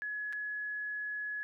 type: tone with dropouts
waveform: sine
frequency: 1692 Hz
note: G#6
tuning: 32 cents sharp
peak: -35 dBFS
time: 0.02-1.43 s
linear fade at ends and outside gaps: 0 ms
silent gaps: 0.326-0.331 s
effects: none